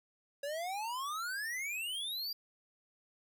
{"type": "exponential sweep", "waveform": "square", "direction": "up", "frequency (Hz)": [552, 4835], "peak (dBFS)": -37, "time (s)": [0.43, 2.33], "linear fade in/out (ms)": 5, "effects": []}